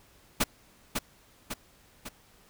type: noise with echo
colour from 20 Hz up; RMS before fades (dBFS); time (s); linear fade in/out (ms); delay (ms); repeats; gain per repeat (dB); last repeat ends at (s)
pink; -24; 0.4-0.44; 10; 550; 3; -5; 2.09
effects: pink hiss -60 dBFS RMS until 2.49 s